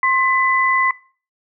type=tone pair together; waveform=sine; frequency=1061 / 2003 Hz; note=C6 / B6; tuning=+24 / +24 cents; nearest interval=major seventh; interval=1100 cents; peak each=-16 dBFS; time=0.03-0.91 s; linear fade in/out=2 ms; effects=noise-tail reverb RT60 0.4 s tail -21 dB re dry